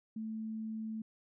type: tone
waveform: sine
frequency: 220 Hz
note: A3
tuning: in tune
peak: -37 dBFS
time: 0.16-1.02 s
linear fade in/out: 5 ms
effects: none